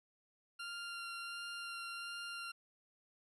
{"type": "tone with vibrato", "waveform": "20% pulse", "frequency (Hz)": 1389, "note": "F6", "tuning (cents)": -10, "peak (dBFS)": -38, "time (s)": [0.59, 2.52], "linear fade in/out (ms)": 10, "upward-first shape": "sine", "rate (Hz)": 1.4, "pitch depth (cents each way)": 11, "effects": ["low-pass 10000 Hz 12 dB/octave"]}